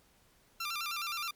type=tone with vibrato; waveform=15% pulse; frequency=1272 Hz; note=D#6; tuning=38 cents sharp; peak=-28 dBFS; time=0.6-1.31 s; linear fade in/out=5 ms; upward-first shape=square; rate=9.6 Hz; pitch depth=110 cents each way; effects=pink hiss -66 dBFS RMS until 1.35 s + MP3 96 kbps